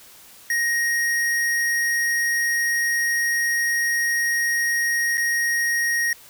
square tone with dropouts, 1874 Hz, A#6, 9 cents sharp, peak -20 dBFS, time 0.5-6.13 s, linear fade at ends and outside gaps 2 ms, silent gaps 5.173-5.178 s, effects white hiss -47 dBFS RMS until 6.29 s

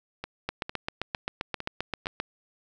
two click trains, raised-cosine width 0.3 ms, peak -13 / -18 dBFS, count 14 / 5, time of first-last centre 0.49-2.201 / 0.24-2.058 s, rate 7.6 / 2.2 Hz, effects none

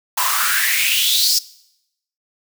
white noise with high-pass filter sweep, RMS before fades -17 dBFS, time 0.17-1.39 s, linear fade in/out 10 ms, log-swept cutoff 910 to 5300 Hz, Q 5.7, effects noise-tail reverb RT60 0.8 s tail -20 dB re dry

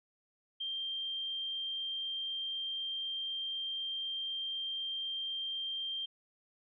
sine tone, 3172 Hz, G7, 20 cents sharp, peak -35 dBFS, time 0.6-6.06 s, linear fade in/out 10 ms, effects none

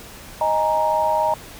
sine chord, D# suspended fourth, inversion none, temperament just, 622.3 / 829.7 / 933.4 Hz, D#5 / G#5 / A#5, 0 / -2 / +2 cents, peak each -21 / -24 / -19 dBFS, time 0.41-1.34 s, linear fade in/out 2 ms, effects pink hiss -40 dBFS RMS until 1.59 s

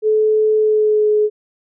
sine tone with pitch glide, 431.6 to 423.5 Hz, A4 to G#4, -33 to +34 cents, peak -11 dBFS, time 0.02-1.3 s, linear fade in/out 50 ms, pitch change -33 cents, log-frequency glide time 0.56-1.1 s, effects none

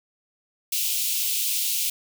white high-pass noise, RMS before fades -25 dBFS, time 0.72-1.9 s, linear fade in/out 5 ms, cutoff 2500 Hz, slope 48 dB/octave, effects none

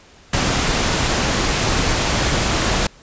pink noise, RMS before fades -18 dBFS, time 0.33-2.87 s, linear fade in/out 5 ms, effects pink hiss -47 dBFS RMS until 3.02 s + resampled to 16000 Hz

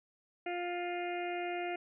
harmonic tone, 351.7 Hz, F4, 12 cents sharp, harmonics 1 / 2 / 4 / 5 / 6 / 7 / 8, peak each -38 / -38 / -48 / -51 / -45 / -47 / -51 dBFS, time 0.46-1.76 s, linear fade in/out 5 ms, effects none

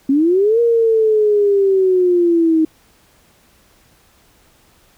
sine linear two-way sweep, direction up then down, 263.5 to 472.6 to 314.1 Hz, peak -10 dBFS, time 0.09-2.65 s, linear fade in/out 5 ms, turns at 0.6 s, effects pink hiss -53 dBFS RMS until 4.97 s

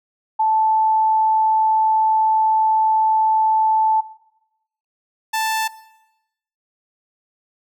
sine / sawtooth tone pair in turn, 876 / 881.6 Hz, A5 / A5, -8 / +3 cents, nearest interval unison, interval 11 cents, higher second, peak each -14 / -15 dBFS, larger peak first, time 0.39-4.01 / 5.33-5.68 s, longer first, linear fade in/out 10 ms, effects noise-tail reverb RT60 0.9 s tail -18 dB re dry

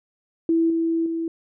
sine tone with level steps, 329.6 Hz, E4, in tune, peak -16 / -19 / -23 dBFS, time 0.49-1.28 s, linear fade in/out 2 ms, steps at 0.7 / 1.06 s, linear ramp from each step 2 ms, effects none

